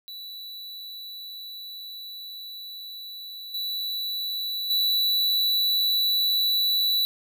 square tone with level steps, 3951 Hz, B7, in tune, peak -37 / -28 / -21 dBFS, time 0.08-7.05 s, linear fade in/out 0 ms, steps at 3.54 / 4.7 s, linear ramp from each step 5 ms, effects none

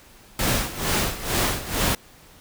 pink noise with tremolo, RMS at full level -21 dBFS, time 0.39-1.95 s, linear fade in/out 2 ms, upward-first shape sine, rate 2.2 Hz, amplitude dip 80%, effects pink hiss -50 dBFS RMS until 2.4 s

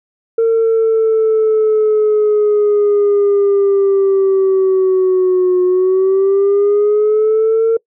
sine linear two-way sweep, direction down then up, 456.1 to 362.5 to 456.1 Hz, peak -7 dBFS, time 0.38-7.77 s, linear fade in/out 5 ms, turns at 5.63 s, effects noise-tail reverb RT60 0.1 s tail -24 dB re dry + tanh soft clip ceiling -7 dBFS

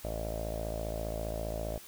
sawtooth tone with low-pass filter, 55 Hz, A1, in tune, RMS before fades -36 dBFS, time 0.04-1.78 s, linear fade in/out 5 ms, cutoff 620 Hz, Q 9.9, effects white hiss -51 dBFS RMS until 1.87 s

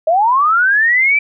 sine linear sweep, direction up, 613 to 2349 Hz, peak -9 dBFS, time 0.07-1.19 s, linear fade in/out 5 ms, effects none

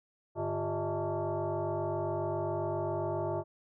sine tone with frequency modulation, 148.2 Hz, D3, 16 cents sharp, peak -30 dBFS, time 0.35-3.44 s, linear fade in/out 50 ms, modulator 249 Hz, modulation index 3, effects none

